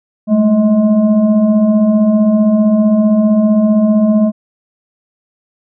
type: tone with frequency modulation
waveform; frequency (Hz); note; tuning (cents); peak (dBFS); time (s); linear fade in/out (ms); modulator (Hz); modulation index
sine; 216.7; A3; -26; -7; 0.27-4.32; 50; 418; 0.69
effects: none